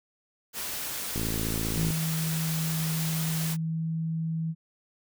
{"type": "noise", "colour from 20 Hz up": "white", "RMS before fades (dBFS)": -34, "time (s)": [0.53, 3.57], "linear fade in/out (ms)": 50}
{"type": "click train", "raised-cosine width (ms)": 3, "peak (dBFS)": -19, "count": 42, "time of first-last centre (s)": [1.16, 1.904], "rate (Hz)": 55.1}
{"type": "tone with pitch glide", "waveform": "sine", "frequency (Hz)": [160.5, 162.18], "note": ["E3", "E3"], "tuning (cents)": [-46, -28], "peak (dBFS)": -27, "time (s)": [1.73, 4.55], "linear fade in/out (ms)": 50, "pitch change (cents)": 18, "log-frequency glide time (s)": [3.22, 3.88]}
{"effects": []}